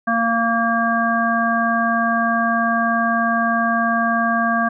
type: harmonic tone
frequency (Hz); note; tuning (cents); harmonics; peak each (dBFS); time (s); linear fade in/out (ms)
230.4; A#3; -20; 1 / 3 / 5 / 7; -21 / -21 / -21 / -21; 0.07-4.69; 10
effects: none